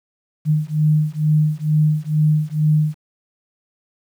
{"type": "beating tone pair", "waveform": "sine", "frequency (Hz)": [151.9, 154.1], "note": ["D#3", "D#3"], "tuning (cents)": [-41, -16], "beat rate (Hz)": 2.2, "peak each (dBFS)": -17, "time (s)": [0.45, 2.96], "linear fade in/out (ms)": 50, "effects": ["8-bit"]}